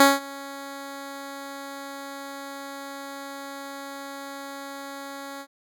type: tone with ADSR envelope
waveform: 10% pulse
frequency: 277.2 Hz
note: C#4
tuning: in tune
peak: -3 dBFS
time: 0-5.47 s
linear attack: 4 ms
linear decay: 190 ms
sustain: -24 dB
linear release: 66 ms
effects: none